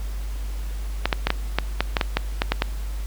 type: clicks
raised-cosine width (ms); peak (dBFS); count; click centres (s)
0.3; -3; 12; 1.056 / 1.128 / 1.27 / 1.304 / 1.586 / 1.806 / 1.968 / 2.012 / 2.17 / 2.419 / 2.52 / 2.621
effects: added 50 Hz sine -26 dBFS peak until 3.06 s + pink hiss -44 dBFS RMS until 3.06 s